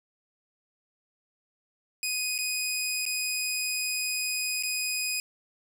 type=tone with dropouts; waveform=15% pulse; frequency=2495 Hz; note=D#7; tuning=4 cents sharp; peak=-21 dBFS; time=2.03-5.2 s; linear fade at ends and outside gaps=1 ms; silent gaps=2.38-2.387 / 3.054-3.063 / 4.626-4.634 s; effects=none